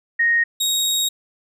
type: tone pair in turn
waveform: sine / 25% pulse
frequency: 1864.7 / 3768 Hz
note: A#6 / A#7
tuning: 0 / +18 cents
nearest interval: octave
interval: 1218 cents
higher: second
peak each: -14 dBFS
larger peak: neither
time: 0.19-0.44 / 0.6-1.09 s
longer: second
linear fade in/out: 10 ms
effects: none